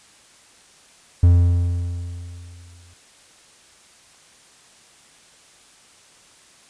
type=tone with exponential decay; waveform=triangle; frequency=87.31 Hz; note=F2; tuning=in tune; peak=-6 dBFS; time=1.23-2.94 s; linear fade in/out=5 ms; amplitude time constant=370 ms; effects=white hiss -51 dBFS RMS until 6.69 s + resampled to 22050 Hz